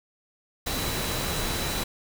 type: tone in noise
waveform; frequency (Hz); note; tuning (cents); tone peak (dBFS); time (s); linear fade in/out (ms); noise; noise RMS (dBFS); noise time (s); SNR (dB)
sine; 3951; B7; 0; -37; 0.66-1.84; 10; pink; -29; 0.66-1.84; -11
effects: none